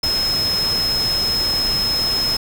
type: tone in noise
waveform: sine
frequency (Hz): 5160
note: E8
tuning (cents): -38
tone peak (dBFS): -17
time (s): 0.03-2.37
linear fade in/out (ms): 5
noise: pink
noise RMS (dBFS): -27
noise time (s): 0.03-2.37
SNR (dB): +7
effects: none